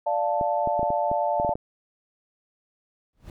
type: chord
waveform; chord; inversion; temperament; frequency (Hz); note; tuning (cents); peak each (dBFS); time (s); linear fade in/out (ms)
sine; D minor; none; equal; 587.3 / 698.5 / 880; D5 / F5 / A5; 0 / 0 / 0; -26; 0.06-1.54; 10
type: clicks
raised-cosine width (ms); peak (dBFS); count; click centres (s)
2; -18; 10; 0.412 / 0.674 / 0.794 / 0.83 / 0.904 / 1.115 / 1.399 / 1.448 / 1.493 / 1.555
type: noise with exponential growth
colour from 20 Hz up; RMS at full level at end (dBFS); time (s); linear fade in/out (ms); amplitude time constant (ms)
brown; -37; 3.13-3.3; 2; 36
effects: none